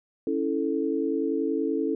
sine chord, A major, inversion first, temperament equal with one note detuned, 277.2 / 327.7 / 440 Hz, C#4 / E4 / A4, 0 / -10 / 0 cents, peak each -28 dBFS, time 0.27-1.95 s, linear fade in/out 2 ms, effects none

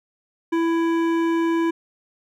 sine tone with hard clipping, 331.9 Hz, E4, 12 cents sharp, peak -20 dBFS, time 0.52-1.71 s, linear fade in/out 10 ms, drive 13 dB, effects none

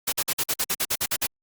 white noise bursts, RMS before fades -24 dBFS, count 12, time 0.07-1.269 s, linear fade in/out 10 ms, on 55 ms, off 49 ms, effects Opus 48 kbps

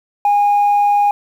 sine tone, 819 Hz, G#5, 24 cents flat, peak -8 dBFS, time 0.25-1.11 s, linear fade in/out 2 ms, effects tanh soft clip ceiling -8 dBFS + 7-bit

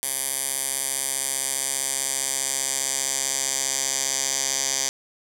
10% pulse tone with band-pass filter sweep, 135.2 Hz, C#3, 43 cents flat, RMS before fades -26 dBFS, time 0.03-4.89 s, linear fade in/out 0 ms, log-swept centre 10000 to 6600 Hz, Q 2.6, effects none

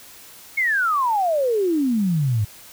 sine exponential sweep, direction down, 2217 to 99.7 Hz, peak -17 dBFS, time 0.57-2.45 s, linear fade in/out 10 ms, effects white hiss -44 dBFS RMS until 2.72 s

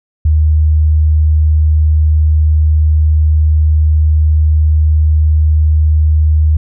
sine tone, 77.1 Hz, D#2, 15 cents flat, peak -6 dBFS, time 0.25-6.57 s, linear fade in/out 5 ms, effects none

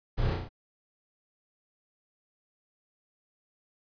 brown noise with echo, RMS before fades -29 dBFS, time 0.17-0.36 s, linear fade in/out 20 ms, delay 33 ms, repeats 4, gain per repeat -3 dB, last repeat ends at 0.492 s, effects resampled to 11025 Hz

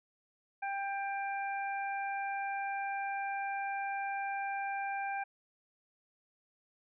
harmonic tone, 792 Hz, G5, 18 cents sharp, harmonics 1 / 2 / 3, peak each -35 / -41 / -43 dBFS, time 0.62-5.24 s, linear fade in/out 10 ms, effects none

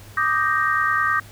sine chord, Eb major seventh, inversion third, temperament equal, 1174.7 / 1244.5 / 1568 / 1864.7 Hz, D6 / Eb6 / G6 / Bb6, 0 / 0 / 0 / 0 cents, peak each -23 dBFS, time 0.17-1.2 s, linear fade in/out 5 ms, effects added 102 Hz sine -43 dBFS peak until 1.31 s + pink hiss -46 dBFS RMS until 1.31 s

